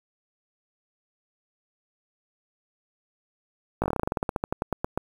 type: slowing click train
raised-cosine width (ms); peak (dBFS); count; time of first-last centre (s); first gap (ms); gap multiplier
1; -11; 21; 3.82-4.976; 18; 1.11
effects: 7-bit